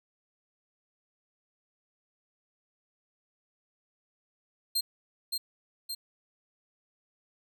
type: tone with echo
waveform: sawtooth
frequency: 4186 Hz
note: C8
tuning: in tune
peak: -23 dBFS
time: 4.75-4.81 s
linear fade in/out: 10 ms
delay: 570 ms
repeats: 2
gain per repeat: -4 dB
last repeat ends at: 5.95 s
effects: none